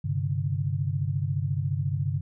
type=chord; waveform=sine; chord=G suspended fourth; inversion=none; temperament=equal with one note detuned; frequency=98 / 132.64 / 146.83 Hz; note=G2 / C3 / D3; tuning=0 / +24 / 0 cents; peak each=-29 dBFS; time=0.04-2.21 s; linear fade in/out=10 ms; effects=none